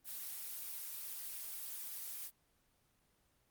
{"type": "noise", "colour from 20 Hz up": "blue", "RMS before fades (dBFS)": -45, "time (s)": [0.04, 2.31], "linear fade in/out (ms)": 50, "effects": ["pink hiss -75 dBFS RMS until 3.5 s", "Opus 24 kbps"]}